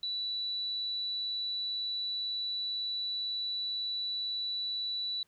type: tone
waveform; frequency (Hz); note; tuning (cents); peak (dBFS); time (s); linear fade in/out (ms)
sine; 3951; B7; 0; -32; 0.03-5.23; 2
effects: pink hiss -72 dBFS RMS until 5.27 s